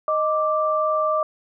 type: tone pair together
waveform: sine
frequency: 621.8 / 1174.7 Hz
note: D#5 / D6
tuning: -1 / 0 cents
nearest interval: major seventh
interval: 1101 cents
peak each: -21 / -21 dBFS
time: 0.08-1.23 s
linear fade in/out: 2 ms
effects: none